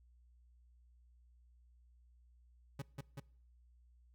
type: tone with echo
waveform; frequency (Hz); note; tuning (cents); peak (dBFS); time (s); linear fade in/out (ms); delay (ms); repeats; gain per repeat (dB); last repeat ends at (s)
40% pulse; 138.59; C#3; 0; -39; 2.79-2.82; 5; 190; 2; -2; 3.2
effects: noise-tail reverb RT60 0.6 s tail -23 dB re dry + added 60 Hz sine -63 dBFS peak until 4.14 s